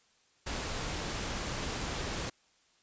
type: noise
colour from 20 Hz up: pink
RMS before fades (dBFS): -36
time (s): 0.46-2.3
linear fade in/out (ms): 10
effects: white hiss -68 dBFS RMS until 2.82 s + resampled to 16000 Hz